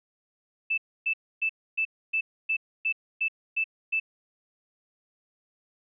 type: tone bursts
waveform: sine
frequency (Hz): 2637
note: E7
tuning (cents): 0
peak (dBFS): -23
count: 10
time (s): 0.7-4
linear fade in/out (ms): 10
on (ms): 78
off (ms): 280
effects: none